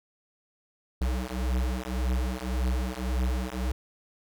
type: beating tone pair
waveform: square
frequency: 61.8 / 63.6 Hz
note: B1 / C2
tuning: +2 / -48 cents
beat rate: 1.8 Hz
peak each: -30 dBFS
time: 1.01-3.72 s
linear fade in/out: 5 ms
effects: none